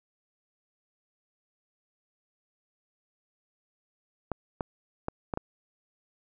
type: clicks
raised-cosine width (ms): 1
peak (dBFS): -16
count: 5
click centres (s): 4.317 / 4.608 / 5.084 / 5.338 / 5.374
effects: none